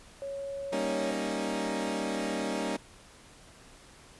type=tone; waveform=sine; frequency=554.4 Hz; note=C#5; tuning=in tune; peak=-34 dBFS; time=0.22-1.11 s; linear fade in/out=0 ms
type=chord; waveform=20% pulse; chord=Eb dominant seventh; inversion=first; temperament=equal; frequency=196 / 233.1 / 277.2 / 311.1 Hz; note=G3 / Bb3 / Db4 / Eb4; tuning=0 / 0 / 0 / 0 cents; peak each=-31 dBFS; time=0.72-2.77 s; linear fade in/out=10 ms
effects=pink hiss -54 dBFS RMS until 4.19 s + resampled to 24000 Hz